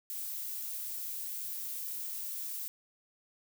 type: noise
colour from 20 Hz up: violet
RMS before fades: -39 dBFS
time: 0.1-2.68 s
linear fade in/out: 0 ms
effects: none